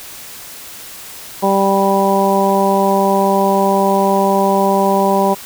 harmonic tone, 196 Hz, G3, in tune, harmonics 1 / 2 / 3 / 4 / 5, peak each -17 / -17 / -17 / -17 / -17 dBFS, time 1.42-5.35 s, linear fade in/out 20 ms, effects white hiss -33 dBFS RMS until 5.45 s

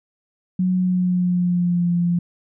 sine tone with pitch glide, 183.6 to 173.5 Hz, F#3 to F3, -13 to -11 cents, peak -16 dBFS, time 0.59-2.19 s, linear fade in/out 5 ms, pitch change -98 cents, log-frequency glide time 0.76-1.92 s, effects none

